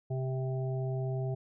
harmonic tone, 130.81 Hz, C3, in tune, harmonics 1 / 3 / 5 / 6, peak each -31 / -39 / -42 / -49 dBFS, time 0.1-1.35 s, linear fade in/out 10 ms, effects none

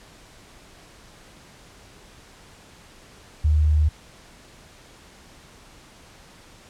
sine tone, 76.2 Hz, D#2, 36 cents flat, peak -15 dBFS, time 3.44-3.89 s, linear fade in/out 10 ms, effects pink hiss -49 dBFS RMS until 6.69 s + low-pass 9000 Hz 12 dB/octave

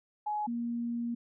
sine tone pair in turn, 841 / 236 Hz, G#5 / A#3, +22 / +22 cents, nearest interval octave + minor seventh, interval 2200 cents, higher first, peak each -30 / -31 dBFS, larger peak first, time 0.26-0.47 / 0.47-1.15 s, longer second, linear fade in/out 10 ms, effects none

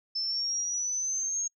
sine linear sweep, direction up, 5260 to 6560 Hz, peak -28 dBFS, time 0.15-1.48 s, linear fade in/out 10 ms, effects noise-tail reverb RT60 0.1 s tail -24 dB re dry

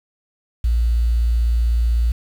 sine tone with quantisation, 58 Hz, A#1, 8 cents flat, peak -14 dBFS, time 0.64-2.12 s, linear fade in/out 5 ms, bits 7, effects none

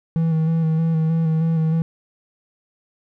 triangle tone with vibrato, 161.6 Hz, E3, 34 cents flat, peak -14 dBFS, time 0.16-1.82 s, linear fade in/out 0 ms, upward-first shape square, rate 3.2 Hz, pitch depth 24 cents each way, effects none

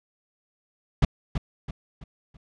brown noise with echo, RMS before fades -17 dBFS, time 1.02-1.05 s, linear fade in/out 5 ms, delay 330 ms, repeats 4, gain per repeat -8 dB, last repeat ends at 2.37 s, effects low-pass 5000 Hz 12 dB/octave

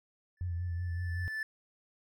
triangle tone with exponential growth, 1753 Hz, A6, 7 cents flat, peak -30 dBFS, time 0.37-1.43 s, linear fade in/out 2 ms, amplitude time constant 230 ms
sine tone with vibrato, 87.3 Hz, F2, in tune, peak -32 dBFS, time 0.41-1.28 s, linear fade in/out 0 ms, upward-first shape triangle, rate 5.3 Hz, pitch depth 62 cents each way
effects none

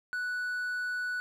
triangle tone, 1480 Hz, F#6, in tune, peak -29 dBFS, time 0.13-1.2 s, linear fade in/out 0 ms, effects none

